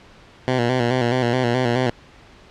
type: tone with vibrato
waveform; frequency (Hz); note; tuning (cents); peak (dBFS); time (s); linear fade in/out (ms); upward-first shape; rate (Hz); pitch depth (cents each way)
10% pulse; 123.47; B2; 0; -9; 0.48-1.9; 0; square; 4.7; 63
effects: pink hiss -47 dBFS RMS until 2.5 s + low-pass 4000 Hz 12 dB/octave